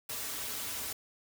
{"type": "noise with comb filter", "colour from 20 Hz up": "white", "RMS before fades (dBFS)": -38, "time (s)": [0.09, 0.93], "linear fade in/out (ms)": 5, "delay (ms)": 5.6, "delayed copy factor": -0.65, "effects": []}